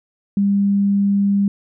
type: tone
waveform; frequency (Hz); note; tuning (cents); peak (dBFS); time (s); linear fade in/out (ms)
sine; 200; G3; +35; -13; 0.37-1.48; 2
effects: none